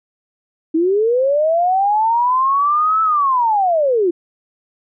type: linear two-way sweep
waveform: sine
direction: up then down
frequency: 311.1 to 1318.5 to 329.5 Hz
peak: -12 dBFS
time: 0.74-4.11 s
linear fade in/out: 10 ms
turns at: 3.02 s
effects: none